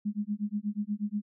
sine tone with tremolo, 207.7 Hz, G#3, in tune, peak -26 dBFS, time 0.05-1.22 s, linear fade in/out 10 ms, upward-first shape sine, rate 8.3 Hz, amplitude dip 100%, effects none

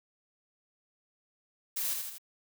blue noise with echo, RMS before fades -33 dBFS, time 1.76-1.94 s, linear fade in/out 10 ms, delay 81 ms, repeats 3, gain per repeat -4 dB, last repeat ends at 2.183 s, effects none

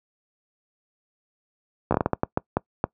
slowing click train, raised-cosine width 1 ms, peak -6 dBFS, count 11, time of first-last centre 1.91-2.841 s, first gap 14 ms, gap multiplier 1.39, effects noise-tail reverb RT60 0.1 s tail -24 dB re dry + high-pass 80 Hz 12 dB/octave

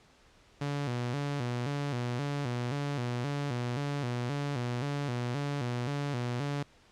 sawtooth tone with vibrato, 132.1 Hz, C3, 17 cents sharp, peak -27 dBFS, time 0.61-6.63 s, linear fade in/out 5 ms, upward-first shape square, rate 1.9 Hz, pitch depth 140 cents each way, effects pink hiss -61 dBFS RMS until 6.91 s + low-pass 6000 Hz 12 dB/octave

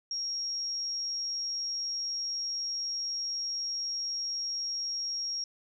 sine tone, 5588 Hz, F8, in tune, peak -31 dBFS, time 0.11-5.44 s, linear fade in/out 2 ms, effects none

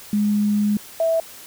sine tone pair in turn, 207.7 / 655.2 Hz, G#3 / E5, 0 / -11 cents, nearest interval octave + minor sixth, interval 1989 cents, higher second, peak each -16 dBFS, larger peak neither, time 0.13-0.77 / 1-1.2 s, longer first, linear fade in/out 2 ms, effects white hiss -41 dBFS RMS until 1.46 s

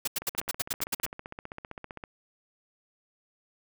white noise bursts, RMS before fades -29 dBFS, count 10, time 0.05-1.057 s, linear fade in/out 5 ms, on 26 ms, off 83 ms
click train, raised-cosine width 0.5 ms, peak -24 dBFS, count 29, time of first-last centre 0.22-2.038 s, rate 15.4 Hz
effects none

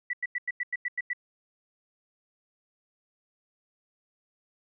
sine tone bursts, 1963 Hz, B6, 11 cents flat, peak -27 dBFS, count 9, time 0.1-1.133 s, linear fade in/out 5 ms, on 33 ms, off 92 ms, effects none

